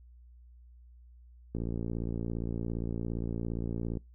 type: click train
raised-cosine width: 3 ms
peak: -22 dBFS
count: 140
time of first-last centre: 1.55-3.972 s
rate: 57.4 Hz
effects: noise-tail reverb RT60 0.2 s tail -24 dB re dry + added 60 Hz sine -52 dBFS peak until 4.14 s